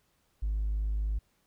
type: tone with hard clipping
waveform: sine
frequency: 51.91 Hz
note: G#1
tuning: in tune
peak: -28 dBFS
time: 0.42-1.19 s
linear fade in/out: 10 ms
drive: 1 dB
effects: pink hiss -72 dBFS RMS until 1.46 s